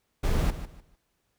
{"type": "noise with echo", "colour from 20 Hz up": "brown", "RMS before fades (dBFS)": -24, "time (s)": [0.23, 0.51], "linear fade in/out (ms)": 10, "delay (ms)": 150, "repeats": 3, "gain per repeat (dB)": -12, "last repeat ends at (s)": 0.96, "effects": ["pink hiss -75 dBFS RMS until 1.38 s"]}